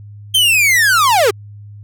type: linear sweep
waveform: 45% pulse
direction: down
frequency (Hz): 3181 to 370.5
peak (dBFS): -9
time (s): 0.34-1.31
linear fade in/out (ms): 10
effects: added 103 Hz sine -32 dBFS peak until 1.83 s